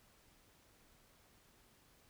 silence, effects pink hiss -68 dBFS RMS until 2.09 s

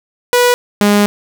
sawtooth tone pair in turn, 489.1 / 205.6 Hz, B4 / G#3, -17 / -17 cents, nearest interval octave + minor third, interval 1500 cents, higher first, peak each -4 dBFS, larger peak neither, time 0.33-0.54 / 0.81-1.06 s, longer second, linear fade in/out 0 ms, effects none

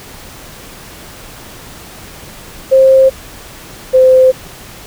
sine tone pair in turn, 530 / 517 Hz, C5 / C5, +22 / -21 cents, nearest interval unison, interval 43 cents, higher first, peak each -3 dBFS, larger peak neither, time 2.71-3.1 / 3.93-4.32 s, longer neither, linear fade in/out 20 ms, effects pink hiss -33 dBFS RMS until 4.86 s

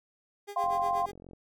30% pulse tone with tremolo, 406.4 Hz, G#4, 38 cents flat, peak -35 dBFS, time 0.47-1.12 s, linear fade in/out 20 ms, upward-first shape sine, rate 8.3 Hz, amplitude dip 90%
sine chord, F suspended second, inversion none, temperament equal, 698.5 / 784 / 1046.5 Hz, F5 / G5 / C6, 0 / 0 / 0 cents, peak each -29 / -32 / -30 dBFS, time 0.56-1.06 s, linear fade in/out 5 ms
click train, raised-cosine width 2 ms, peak -36 dBFS, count 32, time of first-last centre 0.64-1.334 s, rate 44.7 Hz
effects none

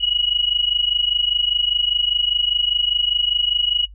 sine tone pair together, 2900 / 2925 Hz, F#7 / F#7, -35 / -21 cents, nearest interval unison, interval 14 cents, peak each -20 dBFS, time 0-3.86 s, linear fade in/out 20 ms, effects noise-tail reverb RT60 0.1 s tail -18 dB re dry + added 50 Hz sine -38 dBFS peak until 3.94 s

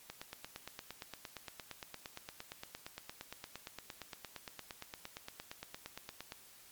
click train, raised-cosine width 0.2 ms, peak -26 dBFS, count 55, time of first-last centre 0.1-6.321 s, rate 8.68 Hz, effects white hiss -59 dBFS RMS until 6.71 s + MP3 96 kbps

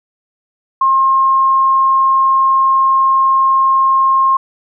sine tone, 1068 Hz, C6, 35 cents sharp, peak -8 dBFS, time 0.81-4.37 s, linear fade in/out 5 ms, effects none

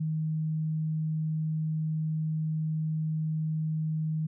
sine tone, 156.9 Hz, D#3, 15 cents sharp, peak -27 dBFS, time 0-4.27 s, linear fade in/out 10 ms, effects none

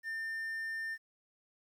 triangle tone, 1800 Hz, A6, 39 cents sharp, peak -34 dBFS, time 0.03-0.98 s, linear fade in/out 50 ms, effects 11-bit

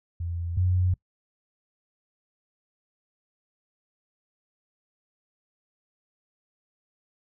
sine tone pair in turn, 85.5 / 90.92 Hz, F2 / F#2, -36 / -30 cents, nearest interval minor second, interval 106 cents, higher second, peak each -28 / -20 dBFS, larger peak second, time 0.2-0.57 / 0.57-0.94 s, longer neither, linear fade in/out 5 ms, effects noise-tail reverb RT60 0.1 s tail -23 dB re dry

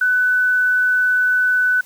sine tone, 1497 Hz, F#6, 20 cents sharp, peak -13 dBFS, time 0.01-1.81 s, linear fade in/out 5 ms, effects white hiss -47 dBFS RMS until 1.85 s

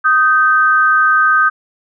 sine tone pair together, 1245.8 / 1551 Hz, D#6 / G6, +2 / -19 cents, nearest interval major third, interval 379 cents, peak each -11 dBFS, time 0.04-1.5 s, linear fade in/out 20 ms, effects none

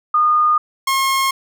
sine / sawtooth tone pair in turn, 1223 / 1076.2 Hz, D#6 / C6, -30 / +48 cents, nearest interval major second, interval 222 cents, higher first, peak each -11 dBFS, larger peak neither, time 0.14-0.58 / 0.87-1.31 s, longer neither, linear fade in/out 5 ms, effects none

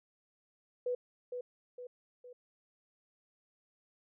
sine tone with echo, 493.9 Hz, B4, in tune, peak -31 dBFS, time 0.86-0.95 s, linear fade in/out 5 ms, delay 460 ms, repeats 3, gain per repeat -6 dB, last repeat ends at 2.33 s, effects none

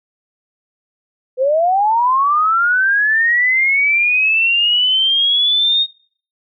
sine linear sweep, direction up, 494.9 to 3729 Hz, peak -11 dBFS, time 1.37-5.87 s, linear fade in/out 50 ms, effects noise-tail reverb RT60 0.5 s tail -25 dB re dry

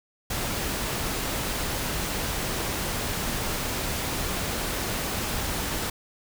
pink noise, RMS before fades -29 dBFS, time 0.3-5.9 s, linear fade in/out 5 ms, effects none

